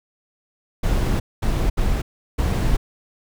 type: noise bursts at uneven times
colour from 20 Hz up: brown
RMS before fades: -19 dBFS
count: 4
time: 0.83-1.2 / 1.42-1.7 / 1.77-2.02 / 2.38-2.77 s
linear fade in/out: 10 ms
effects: none